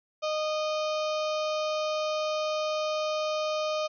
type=harmonic tone; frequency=616 Hz; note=D#5; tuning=17 cents flat; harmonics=1 / 2 / 4 / 5 / 6 / 7 / 8 / 9 / 10; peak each=-28 / -34 / -40 / -42 / -44 / -45 / -46 / -47 / -48 dBFS; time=0.22-3.88 s; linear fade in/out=20 ms; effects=none